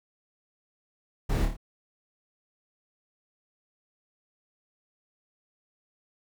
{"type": "noise with echo", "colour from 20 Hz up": "brown", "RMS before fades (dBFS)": -27, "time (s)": [1.29, 1.46], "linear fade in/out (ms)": 10, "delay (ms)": 27, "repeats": 4, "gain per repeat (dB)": -4, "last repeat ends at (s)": 1.568, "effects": []}